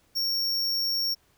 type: tone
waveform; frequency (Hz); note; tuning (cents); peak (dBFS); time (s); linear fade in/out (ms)
square; 5510; F8; -24; -25; 0.15-1.15; 20
effects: pink hiss -65 dBFS RMS until 1.37 s